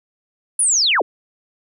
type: linear sweep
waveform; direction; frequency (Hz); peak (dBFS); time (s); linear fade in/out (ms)
sine; down; 10220 to 261.6; -13; 0.59-1.02; 5
effects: none